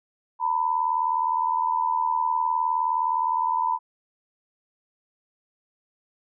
sine tone pair together, 911.5 / 991 Hz, A#5 / B5, -39 / +6 cents, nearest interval minor second, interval 145 cents, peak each -25 / -23 dBFS, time 0.39-3.79 s, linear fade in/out 50 ms, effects none

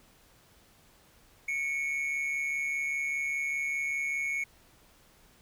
triangle tone pair together, 2206 / 2351 Hz, C#7 / D7, -9 / +1 cents, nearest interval minor second, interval 110 cents, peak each -28 / -37 dBFS, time 1.48-4.44 s, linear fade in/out 5 ms, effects pink hiss -61 dBFS RMS until 5.41 s

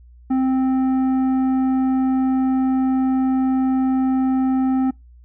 sine tone with tanh clipping, 261.6 Hz, C4, in tune, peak -17 dBFS, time 0.3-4.91 s, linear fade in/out 10 ms, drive 9 dB, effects noise-tail reverb RT60 0.2 s tail -25 dB re dry + added 60 Hz sine -43 dBFS peak until 5.24 s

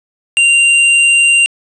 square tone, 2776 Hz, F7, 11 cents flat, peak -7 dBFS, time 0.37-1.46 s, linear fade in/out 0 ms, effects resampled to 24000 Hz + 7-bit

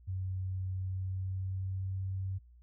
sine tone with pitch glide, 93.7 to 95.23 Hz, F#2 to G2, +22 to -50 cents, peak -33 dBFS, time 0.07-2.39 s, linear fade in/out 20 ms, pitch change +28 cents, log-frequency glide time 0.75-1.97 s, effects added 60 Hz sine -55 dBFS peak until 2.62 s

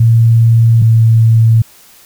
sine tone pair in turn, 114.8 / 113.15 Hz, A#2 / A2, -26 / +49 cents, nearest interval unison, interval 25 cents, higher first, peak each -4 dBFS, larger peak neither, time 0-0.82 / 0.82-1.62 s, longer first, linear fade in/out 5 ms, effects white hiss -42 dBFS RMS until 2.05 s

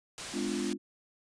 white low-pass noise, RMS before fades -42 dBFS, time 0.18-0.73 s, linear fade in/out 0 ms, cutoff 8100 Hz, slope 12 dB/octave
sine chord, G# diminished seventh, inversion none, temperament equal with one note detuned, 207.7 / 253.3 / 293.7 / 349.2 Hz, G#3 / B3 / D4 / F4, 0 / +44 / 0 / 0 cents, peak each -36 dBFS, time 0.32-0.78 s, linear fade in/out 50 ms
effects resampled to 22050 Hz

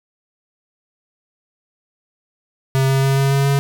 square tone with pitch steps, 133.9 / 134.99 / 136.08 / 137.19 / 138.3 / 139.43 Hz, C3 / C#3 / C#3 / C#3 / C#3 / C#3, +40 / -46 / -32 / -18 / -4 / +10 cents, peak -14 dBFS, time 2.75-3.59 s, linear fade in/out 0 ms, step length 140 ms, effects none

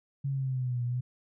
sine exponential two-way sweep, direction down then up, 139.7 to 120.5 to 126.5 Hz, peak -28 dBFS, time 0.24-1.01 s, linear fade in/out 10 ms, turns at 0.84 s, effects none

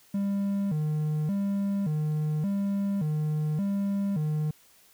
triangle tone with vibrato, 174.4 Hz, F3, 2 cents flat, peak -23 dBFS, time 0.14-4.51 s, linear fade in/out 5 ms, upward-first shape square, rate 0.87 Hz, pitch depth 230 cents each way, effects white hiss -59 dBFS RMS until 4.93 s

